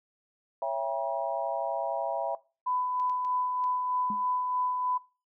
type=chord; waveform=sine; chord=C# diminished seventh; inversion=none; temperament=just; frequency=554.4 / 665.2 / 798.3 / 957.9 Hz; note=C#5 / E5 / G5 / Bb5; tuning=0 / +16 / +31 / +47 cents; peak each=-35 / -31 / -35 / -34 dBFS; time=0.62-2.35 s; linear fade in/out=2 ms
type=tone with tremolo; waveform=sine; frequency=1000 Hz; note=B5; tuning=21 cents sharp; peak=-26 dBFS; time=2.66-4.98 s; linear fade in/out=10 ms; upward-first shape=sine; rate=3.2 Hz; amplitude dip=35%
type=clicks; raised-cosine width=0.2 ms; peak=-35 dBFS; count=4; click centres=2.999 / 3.097 / 3.249 / 3.64 s
type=tone with exponential decay; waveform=sine; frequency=210 Hz; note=G#3; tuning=19 cents sharp; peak=-32 dBFS; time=4.1-4.28 s; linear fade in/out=2 ms; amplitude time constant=38 ms
effects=noise-tail reverb RT60 0.3 s tail -19 dB re dry